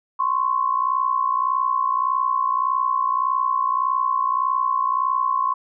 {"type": "tone pair together", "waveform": "sine", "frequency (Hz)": [1037, 1098.7], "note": ["C6", "C#6"], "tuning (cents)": [-16, -16], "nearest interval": "minor second", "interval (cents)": 100, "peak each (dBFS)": -21, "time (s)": [0.19, 5.54], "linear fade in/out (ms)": 10, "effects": []}